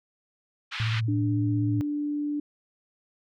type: band-pass noise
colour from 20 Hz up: white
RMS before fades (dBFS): -34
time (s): 0.71-1.01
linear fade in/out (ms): 20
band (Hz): 1200 to 3400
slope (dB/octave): 24
type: tone with vibrato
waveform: sine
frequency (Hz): 112.1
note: A2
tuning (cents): +33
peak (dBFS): -24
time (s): 0.8-1.81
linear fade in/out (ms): 0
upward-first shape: triangle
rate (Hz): 16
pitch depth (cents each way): 58
type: tone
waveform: sine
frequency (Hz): 293.7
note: D4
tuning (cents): 0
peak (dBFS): -26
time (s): 1.08-2.4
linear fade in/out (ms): 5
effects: none